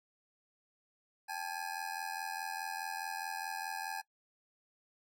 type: ring-modulated tone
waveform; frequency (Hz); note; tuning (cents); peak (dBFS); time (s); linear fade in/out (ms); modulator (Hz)
25% pulse; 830; G#5; -1; -31; 1.28-4.02; 20; 42.4
effects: noise-tail reverb RT60 0.1 s tail -21 dB re dry